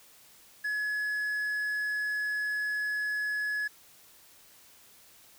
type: tone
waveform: triangle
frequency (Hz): 1695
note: G#6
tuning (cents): +35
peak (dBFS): -27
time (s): 0.64-3.68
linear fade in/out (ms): 10
effects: white hiss -57 dBFS RMS until 5.38 s